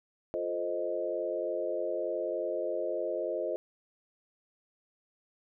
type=chord; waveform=sine; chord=F dominant seventh; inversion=none; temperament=equal; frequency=349.2 / 440 / 523.3 / 622.3 Hz; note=F4 / A4 / C5 / Eb5; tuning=0 / 0 / 0 / 0 cents; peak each=-37 / -38 / -35 / -34 dBFS; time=0.34-3.56 s; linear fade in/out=0 ms; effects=none